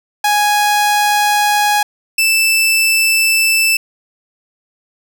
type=tone pair in turn; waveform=sawtooth; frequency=830.6 / 2645 Hz; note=G#5 / E7; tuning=0 / +5 cents; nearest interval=octave + minor sixth; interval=2005 cents; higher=second; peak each=-7 dBFS; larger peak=neither; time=0.24-1.83 / 2.18-3.77 s; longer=neither; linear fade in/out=5 ms; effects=none